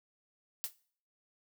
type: noise with exponential decay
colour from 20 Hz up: blue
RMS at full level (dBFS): -32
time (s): 0.64-0.74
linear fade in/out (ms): 0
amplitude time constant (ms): 20
effects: noise-tail reverb RT60 0.5 s tail -20 dB re dry